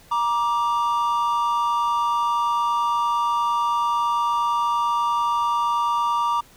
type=tone pair together; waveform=triangle; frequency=945.9 / 1174.7 Hz; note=A#5 / D6; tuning=+25 / 0 cents; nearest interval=major third; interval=375 cents; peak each=-20 dBFS; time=0.11-6.41 s; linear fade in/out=10 ms; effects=pink hiss -51 dBFS RMS until 6.56 s